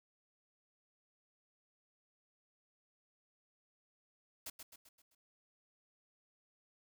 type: noise with echo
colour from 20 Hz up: white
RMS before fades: -45 dBFS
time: 4.46-4.5 s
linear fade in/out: 5 ms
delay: 130 ms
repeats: 5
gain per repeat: -6 dB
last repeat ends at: 5.15 s
effects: none